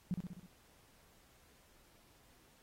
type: tone with echo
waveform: sine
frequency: 180 Hz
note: F#3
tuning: 47 cents flat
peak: -32 dBFS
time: 0.11-0.14 s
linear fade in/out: 0 ms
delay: 64 ms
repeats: 5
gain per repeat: -4 dB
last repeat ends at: 0.46 s
effects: pink hiss -67 dBFS RMS until 2.62 s + AAC 48 kbps